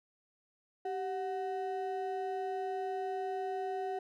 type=ring-modulated tone; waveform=triangle; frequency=563 Hz; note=C#5; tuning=27 cents sharp; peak=-29 dBFS; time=0.85-3.99 s; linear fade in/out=5 ms; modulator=175 Hz; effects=none